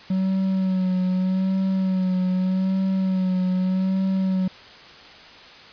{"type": "tone with vibrato", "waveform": "triangle", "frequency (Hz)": 187.3, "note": "F#3", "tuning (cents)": 21, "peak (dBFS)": -17, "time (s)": [0.1, 4.48], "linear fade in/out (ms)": 5, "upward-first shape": "sine", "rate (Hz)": 0.82, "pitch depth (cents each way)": 33, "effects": ["white hiss -44 dBFS RMS until 5.72 s", "resampled to 11025 Hz"]}